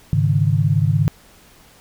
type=chord; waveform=sine; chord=Ab suspended fourth; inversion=none; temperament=equal; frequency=103.83 / 138.59 / 155.56 Hz; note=Ab2 / Db3 / Eb3; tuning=0 / 0 / 0 cents; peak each=-18 dBFS; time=0.13-1.08 s; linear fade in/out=0 ms; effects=pink hiss -49 dBFS RMS until 1.8 s